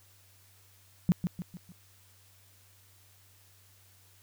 sine tone with echo, 177 Hz, F3, 23 cents sharp, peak -19 dBFS, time 1.09-1.12 s, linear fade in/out 0 ms, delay 150 ms, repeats 4, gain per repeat -7 dB, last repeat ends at 1.72 s, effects added 96 Hz sine -62 dBFS peak until 4.22 s + white hiss -62 dBFS RMS until 4.22 s

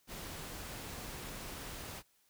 pink noise, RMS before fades -45 dBFS, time 0.07-2.03 s, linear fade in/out 50 ms, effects white hiss -72 dBFS RMS until 2.29 s

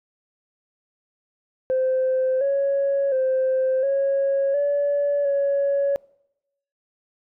sine tone with pitch steps, 519 / 555 / 522 / 550 / 573 / 560 Hz, C5 / C#5 / C5 / C#5 / D5 / C#5, -14 / +2 / -4 / -14 / -43 / +18 cents, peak -17 dBFS, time 1.7-5.96 s, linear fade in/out 0 ms, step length 710 ms, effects noise-tail reverb RT60 0.8 s tail -24 dB re dry + tanh soft clip ceiling -15 dBFS

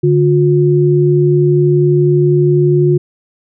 sine tone pair together, 145.94 / 358.1 Hz, D3 / F4, -11 / +43 cents, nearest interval octave + major third, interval 1554 cents, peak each -10 dBFS, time 0.03-2.98 s, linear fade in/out 10 ms, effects none

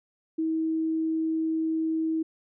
sine tone, 320.7 Hz, E4, 48 cents flat, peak -24 dBFS, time 0.38-2.23 s, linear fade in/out 10 ms, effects none

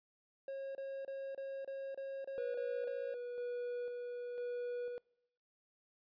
triangle tone bursts, 543 Hz, C#5, 36 cents flat, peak -38 dBFS, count 9, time 0.48-3.142 s, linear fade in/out 2 ms, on 270 ms, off 29 ms
triangle tone with tremolo, 486.6 Hz, B4, 26 cents flat, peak -36 dBFS, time 2.38-4.98 s, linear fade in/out 0 ms, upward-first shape square, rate 1 Hz, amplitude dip 30%
effects noise-tail reverb RT60 0.8 s tail -25 dB re dry + resampled to 11025 Hz

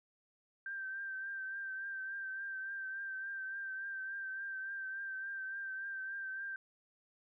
sine tone with vibrato, 1568 Hz, G6, in tune, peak -39 dBFS, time 0.66-6.56 s, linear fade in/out 2 ms, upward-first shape triangle, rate 3.5 Hz, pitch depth 37 cents each way, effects none

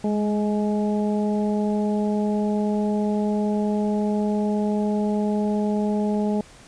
harmonic tone with a mistuned harmonic, 210 Hz, G#3, 19 cents sharp, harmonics 1 / 2 / 3 / 4, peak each -21 / -27 / -31 / -33 dBFS, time 0.04-6.41 s, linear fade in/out 2 ms, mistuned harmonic 1, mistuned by -16 cents, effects pink hiss -48 dBFS RMS until 6.67 s + resampled to 22050 Hz

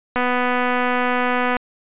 click train, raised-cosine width 0.5 ms, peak -6 dBFS, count 350, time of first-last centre 0.16-1.567 s, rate 248 Hz, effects resampled to 8000 Hz

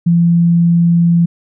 sine tone, 170.3 Hz, F3, 43 cents flat, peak -7 dBFS, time 0.06-1.26 s, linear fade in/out 10 ms, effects none

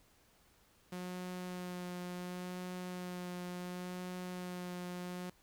sawtooth tone with vibrato, 180 Hz, F#3, 47 cents flat, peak -37 dBFS, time 0.92-5.3 s, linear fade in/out 5 ms, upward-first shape sine, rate 0.7 Hz, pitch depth 14 cents each way, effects pink hiss -68 dBFS RMS until 5.42 s

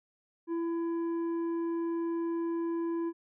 triangle tone with tanh clipping, 334.9 Hz, E4, 27 cents sharp, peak -31 dBFS, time 0.47-3.13 s, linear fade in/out 50 ms, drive 11 dB, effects none

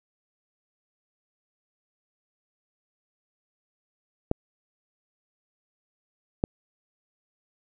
clicks, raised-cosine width 2 ms, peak -9 dBFS, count 2, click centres 4.314 / 6.439 s, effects none

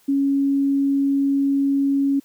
sine tone, 277.2 Hz, C#4, in tune, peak -16 dBFS, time 0.08-2.2 s, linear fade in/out 10 ms, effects white hiss -57 dBFS RMS until 2.24 s

